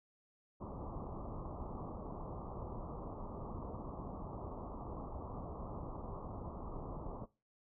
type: low-pass noise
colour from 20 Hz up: pink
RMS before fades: -45 dBFS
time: 0.6-7.26 s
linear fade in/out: 20 ms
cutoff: 1200 Hz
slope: 96 dB/octave
effects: noise-tail reverb RT60 0.3 s tail -20 dB re dry